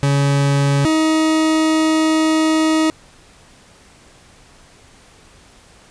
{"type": "tone pair in turn", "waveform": "40% pulse", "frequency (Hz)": [140.7, 315.9], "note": ["C#3", "D#4"], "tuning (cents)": [26, 26], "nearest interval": "octave + major second", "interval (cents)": 1400, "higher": "second", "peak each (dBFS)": -12, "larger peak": "neither", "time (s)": [[0.03, 0.85], [0.85, 2.9]], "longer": "second", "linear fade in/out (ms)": 0, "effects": ["pink hiss -47 dBFS RMS until 5.9 s", "resampled to 22050 Hz"]}